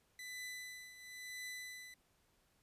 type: tone with tremolo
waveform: sawtooth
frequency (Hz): 1999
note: B6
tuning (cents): +20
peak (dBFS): -40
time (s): 0.19-1.94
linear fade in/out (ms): 2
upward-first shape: triangle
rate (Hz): 0.98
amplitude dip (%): 75
effects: pink hiss -75 dBFS RMS until 2.62 s + resampled to 32000 Hz